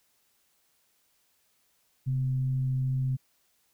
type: tone with frequency modulation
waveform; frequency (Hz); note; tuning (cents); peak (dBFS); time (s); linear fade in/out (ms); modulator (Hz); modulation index
sine; 131.4; C3; +8; -25; 2.06-3.17; 20; 114; 0.21
effects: white hiss -70 dBFS RMS until 3.73 s